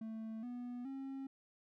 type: tone with pitch steps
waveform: triangle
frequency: 221.7 / 244.6 / 269.8 Hz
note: A3 / B3 / C#4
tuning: +13 / -16 / -47 cents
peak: -40 dBFS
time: 0.01-1.27 s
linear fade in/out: 5 ms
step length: 420 ms
effects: none

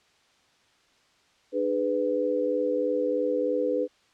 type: chord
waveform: sine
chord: G# diminished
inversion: second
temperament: just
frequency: 299 / 415.3 / 498.4 Hz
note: D4 / G#4 / B4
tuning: +31 / 0 / +16 cents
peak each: -30 / -30 / -25 dBFS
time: 1.52-3.88 s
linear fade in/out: 50 ms
effects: white hiss -63 dBFS RMS until 4.13 s + low-pass 5000 Hz 12 dB/octave

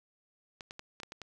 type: clicks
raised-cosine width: 0.2 ms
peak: -26 dBFS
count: 7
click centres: 0.608 / 0.709 / 0.794 / 1.001 / 1.033 / 1.121 / 1.217 s
effects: none

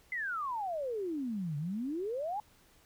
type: exponential two-way sweep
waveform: sine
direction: down then up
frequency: 2078 to 140.9 to 866 Hz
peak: -33 dBFS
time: 0.12-2.4 s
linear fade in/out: 2 ms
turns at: 1.57 s
effects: pink hiss -64 dBFS RMS until 2.85 s

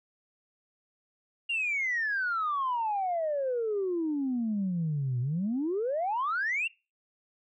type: exponential two-way sweep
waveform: sine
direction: down then up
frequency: 2829 to 119.4 to 2829 Hz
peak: -26 dBFS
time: 1.49-6.68 s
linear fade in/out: 10 ms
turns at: 5.2 s
effects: noise-tail reverb RT60 0.3 s tail -24 dB re dry + tanh soft clip ceiling -23 dBFS

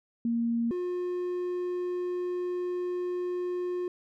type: tone pair in turn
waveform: sine / triangle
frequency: 233.1 / 357.9 Hz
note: A#3 / F4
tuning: 0 / +42 cents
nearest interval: perfect fifth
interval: 742 cents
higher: second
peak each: -25 / -27 dBFS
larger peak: first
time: 0.25-0.71 / 0.71-3.88 s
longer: second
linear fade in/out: 2 ms
effects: none

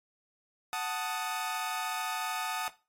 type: chord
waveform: sawtooth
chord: D# diminished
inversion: first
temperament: equal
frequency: 740 / 880 / 1244.5 Hz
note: F#5 / A5 / D#6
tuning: 0 / 0 / 0 cents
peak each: -33 dBFS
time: 0.73-2.68 s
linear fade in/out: 0 ms
effects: noise-tail reverb RT60 0.3 s tail -17 dB re dry + AAC 48 kbps

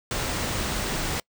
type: band-stop noise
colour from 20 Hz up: pink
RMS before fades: -28 dBFS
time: 0.11-1.2 s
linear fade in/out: 2 ms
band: 10000 to 14000 Hz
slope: 96 dB/octave
effects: noise-tail reverb RT60 0.1 s tail -26 dB re dry

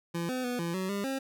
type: tone with pitch steps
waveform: 25% pulse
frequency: 169.8 / 254.8 / 246 / 169.5 / 187.7 / 200.7 / 268.3 Hz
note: F3 / C4 / B3 / E3 / F#3 / G3 / C4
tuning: -48 / -46 / -7 / +49 / +25 / +41 / +44 cents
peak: -27 dBFS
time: 0.14-1.19 s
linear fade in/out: 10 ms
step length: 150 ms
effects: none

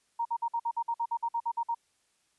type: tone bursts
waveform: sine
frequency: 932.3 Hz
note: A#5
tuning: in tune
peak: -27 dBFS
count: 14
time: 0.19-1.748 s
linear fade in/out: 10 ms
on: 63 ms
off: 52 ms
effects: white hiss -72 dBFS RMS until 2.38 s + resampled to 24000 Hz

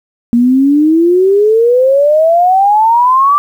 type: exponential sweep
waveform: sine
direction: up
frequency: 233.1 to 1179 Hz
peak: -5 dBFS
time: 0.33-3.38 s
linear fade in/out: 0 ms
effects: 7-bit

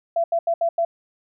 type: tone bursts at uneven times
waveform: sine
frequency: 674 Hz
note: E5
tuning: 38 cents sharp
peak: -17 dBFS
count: 5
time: 0.16-0.24 / 0.32-0.39 / 0.47-0.54 / 0.61-0.69 / 0.78-0.85 s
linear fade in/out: 5 ms
effects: none

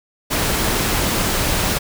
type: noise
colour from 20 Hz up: pink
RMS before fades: -19 dBFS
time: 0.3-1.79 s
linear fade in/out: 20 ms
effects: none

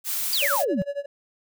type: noise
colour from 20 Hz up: blue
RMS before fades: -27 dBFS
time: 0.04-0.65 s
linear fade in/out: 50 ms
type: exponential sweep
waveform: sine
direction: down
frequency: 4978 to 164.81 Hz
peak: -22 dBFS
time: 0.33-0.82 s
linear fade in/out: 0 ms
type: tone with tremolo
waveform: triangle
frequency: 568 Hz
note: C#5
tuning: 42 cents sharp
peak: -22 dBFS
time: 0.42-1.06 s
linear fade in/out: 5 ms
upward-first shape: sine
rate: 11 Hz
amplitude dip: 95%
effects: none

